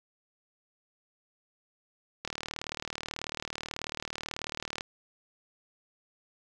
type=click train; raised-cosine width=0.2 ms; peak=-17 dBFS; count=99; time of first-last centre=2.25-4.809 s; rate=38.3 Hz; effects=none